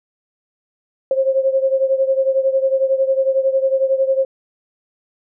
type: beating tone pair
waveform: sine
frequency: 531 / 542 Hz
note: C5 / C#5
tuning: +25 / -39 cents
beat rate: 11 Hz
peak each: -15 / -19 dBFS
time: 1.11-4.25 s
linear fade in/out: 2 ms
effects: none